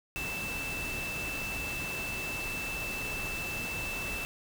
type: tone in noise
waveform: sine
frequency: 2648 Hz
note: E7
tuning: 7 cents sharp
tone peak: -35 dBFS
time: 0.16-4.25 s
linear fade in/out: 0 ms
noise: pink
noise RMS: -39 dBFS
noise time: 0.16-4.25 s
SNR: +1 dB
effects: none